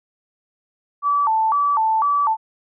sine tone with vibrato, 1008 Hz, B5, 35 cents sharp, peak -15 dBFS, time 1.02-2.37 s, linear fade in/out 50 ms, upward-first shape square, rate 2 Hz, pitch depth 230 cents each way, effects none

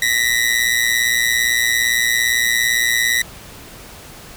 sawtooth ring-modulated tone, 1929 Hz, B6, 41 cents flat, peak -8 dBFS, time 0.02-3.22 s, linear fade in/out 2 ms, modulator 58.8 Hz, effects pink hiss -38 dBFS RMS until 4.36 s

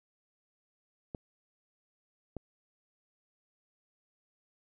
clicks, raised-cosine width 2 ms, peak -25 dBFS, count 2, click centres 1.148 / 2.367 s, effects none

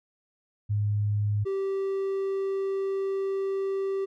sine / triangle tone pair in turn, 103.83 / 389.2 Hz, G#2 / G4, 0 / -12 cents, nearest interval octave + major seventh, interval 2288 cents, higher second, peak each -23 / -24 dBFS, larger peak first, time 0.69-1.45 / 1.45-4.06 s, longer second, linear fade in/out 20 ms, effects none

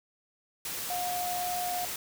sine tone in noise, 717 Hz, F5, 45 cents sharp, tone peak -31 dBFS, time 0.9-1.85 s, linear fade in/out 2 ms, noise white, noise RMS -36 dBFS, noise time 0.65-1.96 s, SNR +2 dB, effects none

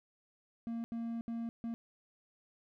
triangle tone bursts at uneven times, 231.1 Hz, A#3, 15 cents flat, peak -34 dBFS, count 4, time 0.67-0.84 / 0.92-1.21 / 1.28-1.49 / 1.64-1.74 s, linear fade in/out 0 ms, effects none

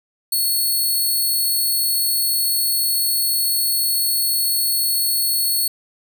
5% pulse tone, 4382 Hz, C#8, 21 cents flat, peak -10 dBFS, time 0.32-5.68 s, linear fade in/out 5 ms, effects none

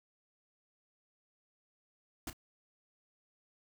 pink noise with echo, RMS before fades -40 dBFS, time 2.27-2.3 s, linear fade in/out 2 ms, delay 31 ms, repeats 1, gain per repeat -13 dB, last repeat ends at 2.331 s, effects none

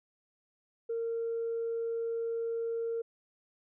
sine tone, 460 Hz, A#4, 23 cents flat, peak -30 dBFS, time 0.89-3.02 s, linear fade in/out 10 ms, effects tanh soft clip ceiling -27 dBFS

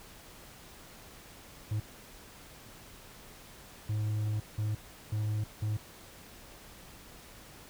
triangle tone bursts at uneven times, 106.7 Hz, G#2, 47 cents sharp, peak -27 dBFS, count 5, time 1.71-1.8 / 3.89-4.4 / 4.58-4.75 / 5.12-5.44 / 5.62-5.77 s, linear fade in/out 5 ms, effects pink hiss -52 dBFS RMS until 7.69 s

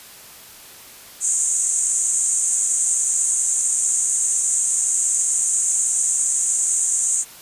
pink band-pass noise, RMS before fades -20 dBFS, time 1.2-7.25 s, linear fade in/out 50 ms, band 6600 to 8900 Hz, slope 96 dB/octave, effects white hiss -42 dBFS RMS until 7.41 s + resampled to 32000 Hz

